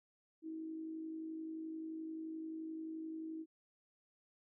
sine tone with amplitude modulation, 320 Hz, D#4, 49 cents sharp, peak -40 dBFS, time 0.42-3.46 s, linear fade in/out 50 ms, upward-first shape sine, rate 51.5 Hz, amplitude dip 40%, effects none

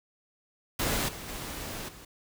pink noise with level steps, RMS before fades -29 / -41 / -38 / -49 dBFS, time 0.79-2.05 s, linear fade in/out 5 ms, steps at 1.08 / 1.28 / 1.88 s, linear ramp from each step 10 ms, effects none

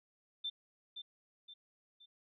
sine tone with echo, 3559 Hz, A7, 19 cents sharp, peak -36 dBFS, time 0.44-0.5 s, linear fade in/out 10 ms, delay 520 ms, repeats 3, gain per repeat -7 dB, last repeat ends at 2.06 s, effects none

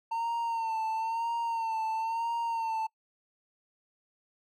triangle tone with vibrato, 908 Hz, A#5, 46 cents flat, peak -27 dBFS, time 0.11-2.87 s, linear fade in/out 10 ms, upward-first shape sine, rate 1 Hz, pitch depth 46 cents each way, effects noise-tail reverb RT60 0.1 s tail -24 dB re dry

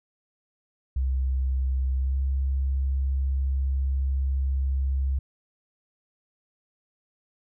sine tone with pitch glide, 65.41 to 67.21 Hz, C2 to C2, 0 to +47 cents, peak -22 dBFS, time 0.96-5.19 s, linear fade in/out 5 ms, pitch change +47 cents, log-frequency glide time 1.98-2.18 s, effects none

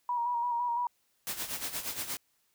sine tone with vibrato, 958 Hz, A#5, 47 cents sharp, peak -28 dBFS, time 0.09-0.87 s, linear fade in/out 2 ms, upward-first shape square, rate 5.9 Hz, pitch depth 30 cents each way
white noise with tremolo, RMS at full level -34 dBFS, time 1.27-2.17 s, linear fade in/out 0 ms, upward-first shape sine, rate 8.5 Hz, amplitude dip 70%
effects white hiss -73 dBFS RMS until 2.54 s

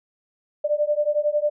sine beating tone pair, 589 / 600 Hz, D5 / D5, +5 / +37 cents, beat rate 11 Hz, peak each -22 dBFS, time 0.64-1.5 s, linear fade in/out 10 ms, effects none

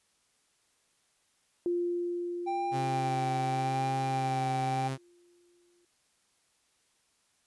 sine tone with exponential decay, 349.2 Hz, F4, in tune, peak -26 dBFS, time 1.66-5.85 s, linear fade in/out 1 ms, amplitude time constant 910 ms
triangle tone with vibrato, 786 Hz, G5, 4 cents sharp, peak -28 dBFS, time 2.46-4.89 s, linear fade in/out 20 ms, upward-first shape sine, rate 0.84 Hz, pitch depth 26 cents each way
sawtooth tone, 133.1 Hz, C3, 30 cents sharp, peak -28 dBFS, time 2.71-4.98 s, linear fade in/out 50 ms
effects white hiss -71 dBFS RMS until 7.46 s + resampled to 24000 Hz

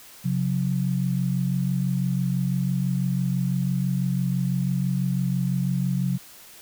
sine tone pair together, 134.5 / 180.52 Hz, C3 / F#3, +48 / -42 cents, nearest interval perfect fourth, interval 510 cents, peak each -24 dBFS, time 0.24-6.18 s, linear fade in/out 20 ms, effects white hiss -47 dBFS RMS until 6.61 s

